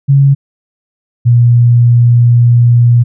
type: tone pair in turn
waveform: sine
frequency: 138.59 / 119.78 Hz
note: C#3 / A#2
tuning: 0 / +47 cents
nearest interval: minor third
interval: 253 cents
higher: first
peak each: -3 dBFS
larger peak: neither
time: 0.08-0.35 / 1.25-3.04 s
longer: second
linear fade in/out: 20 ms
effects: none